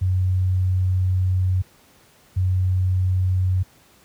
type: tone pair in turn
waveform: sine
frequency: 92.5 / 92.5 Hz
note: F#2 / F#2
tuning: 0 / 0 cents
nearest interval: unison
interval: 0 cents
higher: neither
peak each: -16 dBFS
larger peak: neither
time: 0.01-1.62 / 2.36-3.63 s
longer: first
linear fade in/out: 10 ms
effects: pink hiss -54 dBFS RMS until 4.04 s + high-pass 60 Hz 12 dB/octave